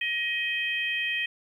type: harmonic tone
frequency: 630 Hz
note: D#5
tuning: 21 cents sharp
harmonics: 3 / 4 / 5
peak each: -30 / -29 / -33 dBFS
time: 0.01-1.26 s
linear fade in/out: 5 ms
effects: 10-bit